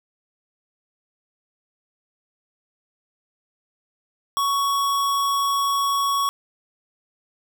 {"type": "tone", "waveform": "square", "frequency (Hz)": 1116, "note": "C#6", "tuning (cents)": 11, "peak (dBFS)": -20, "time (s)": [4.37, 6.29], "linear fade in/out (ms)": 0, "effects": []}